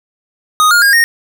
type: tone with pitch steps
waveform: square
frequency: 1244.5 / 1421.3 / 1623.3 / 1853.9 Hz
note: D#6 / F6 / G#6 / A#6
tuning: 0 / +30 / -40 / -10 cents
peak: -7 dBFS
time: 0.6-1.04 s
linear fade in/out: 0 ms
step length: 110 ms
effects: 8-bit